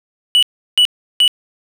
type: tone bursts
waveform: triangle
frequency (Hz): 2951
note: F#7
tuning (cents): -5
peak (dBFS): -6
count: 3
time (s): 0.35-1.278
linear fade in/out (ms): 0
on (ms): 76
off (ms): 350
effects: none